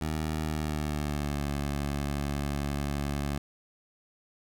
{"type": "tone with pitch glide", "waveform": "15% pulse", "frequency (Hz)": [77.78, 71.32], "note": ["D#2", "C#2"], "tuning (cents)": [0, 50], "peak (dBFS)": -23, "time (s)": [0.01, 3.38], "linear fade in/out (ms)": 5, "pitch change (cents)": -150, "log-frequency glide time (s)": [0.43, 1.48], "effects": []}